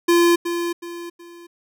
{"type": "tone with echo", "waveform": "square", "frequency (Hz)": 343.6, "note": "F4", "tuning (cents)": -28, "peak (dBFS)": -13, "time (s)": [0.08, 0.36], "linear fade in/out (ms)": 10, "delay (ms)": 370, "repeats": 3, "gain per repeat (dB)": -9, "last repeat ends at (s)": 1.47, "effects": []}